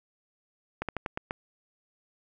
slowing click train, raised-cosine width 0.5 ms, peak -16 dBFS, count 6, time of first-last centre 0.82-1.309 s, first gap 67 ms, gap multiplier 1.19, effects none

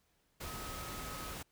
sine tone in noise, 1272 Hz, D#6, 38 cents sharp, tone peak -48 dBFS, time 0.45-1.34 s, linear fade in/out 10 ms, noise pink, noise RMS -44 dBFS, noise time 0.4-1.43 s, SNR -7 dB, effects pink hiss -75 dBFS RMS until 1.51 s

